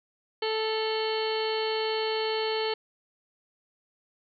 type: harmonic tone with a mistuned harmonic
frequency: 438.8 Hz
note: A4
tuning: 5 cents flat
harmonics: 1 / 2 / 3 / 4 / 5 / 6 / 7 / 8 / 9 / 10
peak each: -28 / -34 / -41 / -41 / -39 / -43 / -36 / -48 / -44 / -37 dBFS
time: 0.42-2.74 s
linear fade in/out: 5 ms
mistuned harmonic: 6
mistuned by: +58 cents
effects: none